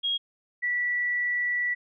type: tone pair in turn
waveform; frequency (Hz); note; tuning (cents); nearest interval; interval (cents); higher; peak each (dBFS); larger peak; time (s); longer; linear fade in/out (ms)
sine; 3277 / 1954.7; G#7 / B6; -24 / -18; major sixth; 894; first; -24 / -24; neither; 0.03-0.18 / 0.62-1.75; second; 20
effects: none